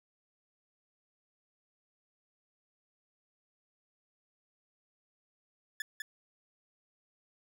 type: tone with echo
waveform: 40% pulse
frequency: 1730 Hz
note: A6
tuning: 30 cents flat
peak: -33 dBFS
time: 5.8-5.82 s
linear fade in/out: 2 ms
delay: 200 ms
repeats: 1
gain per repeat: -3 dB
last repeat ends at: 6.02 s
effects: none